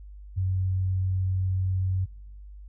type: tone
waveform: sine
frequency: 93.6 Hz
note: F#2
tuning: 20 cents sharp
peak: -23 dBFS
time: 0.36-2.06 s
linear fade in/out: 20 ms
effects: noise-tail reverb RT60 0.9 s tail -25 dB re dry + added 50 Hz sine -41 dBFS peak until 2.68 s